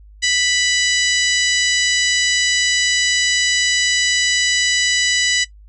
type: harmonic tone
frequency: 988 Hz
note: B5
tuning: in tune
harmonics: 2 / 3 / 4 / 5 / 6 / 7 / 8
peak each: -19 / -21 / -22 / -23 / -24 / -24 / -25 dBFS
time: 0.22-5.45 s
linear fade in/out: 20 ms
effects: noise-tail reverb RT60 0.1 s tail -18 dB re dry + added 51 Hz sine -40 dBFS peak until 5.68 s